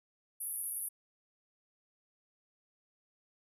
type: band-pass noise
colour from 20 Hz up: pink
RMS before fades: -39 dBFS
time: 0.4-0.89 s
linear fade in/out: 10 ms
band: 10000 to 12000 Hz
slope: 96 dB/octave
effects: none